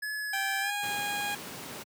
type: tone with vibrato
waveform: square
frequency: 1700 Hz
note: G#6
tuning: 40 cents sharp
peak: -33 dBFS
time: 0.02-0.71 s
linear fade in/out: 10 ms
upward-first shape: triangle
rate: 2.5 Hz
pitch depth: 8 cents each way
type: tone with pitch glide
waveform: 15% pulse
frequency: 784 to 819.2 Hz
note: G5 to G#5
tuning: 0 to -24 cents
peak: -24 dBFS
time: 0.33-1.35 s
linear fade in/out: 5 ms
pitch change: +76 cents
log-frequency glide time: 0.6-0.72 s
type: noise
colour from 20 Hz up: pink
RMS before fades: -41 dBFS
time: 0.82-1.84 s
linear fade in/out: 20 ms
effects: high-pass 150 Hz 12 dB/octave